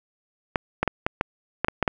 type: clicks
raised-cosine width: 0.5 ms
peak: -6 dBFS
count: 9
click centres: 0.558 / 0.83 / 0.877 / 1.065 / 1.211 / 1.646 / 1.684 / 1.827 / 1.878 s
effects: none